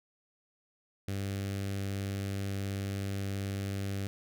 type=tone with notch filter; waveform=sawtooth; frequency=98.6 Hz; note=G2; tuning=11 cents sharp; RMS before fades=-35 dBFS; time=1.08-4.07 s; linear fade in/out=0 ms; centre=960 Hz; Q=1.1; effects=none